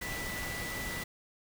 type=tone in noise; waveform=sine; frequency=1975.5 Hz; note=B6; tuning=in tune; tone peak=-39 dBFS; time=0.01-1.04 s; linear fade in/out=10 ms; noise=pink; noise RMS=-39 dBFS; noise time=0.01-1.04 s; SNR=-3 dB; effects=none